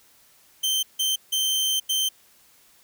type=tone bursts at uneven times; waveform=sawtooth; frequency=3114 Hz; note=G7; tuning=12 cents flat; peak=-18 dBFS; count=4; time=0.63-0.83 / 0.99-1.16 / 1.32-1.8 / 1.89-2.09 s; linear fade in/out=10 ms; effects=white hiss -57 dBFS RMS until 2.83 s